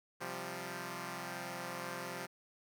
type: chord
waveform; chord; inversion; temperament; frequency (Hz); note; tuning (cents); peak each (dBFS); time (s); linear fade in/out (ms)
5% pulse; C suspended fourth; none; equal; 130.81 / 174.61 / 196; C3 / F3 / G3; 0 / 0 / 0; -35 / -32 / -35; 0.2-2.27; 20
effects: none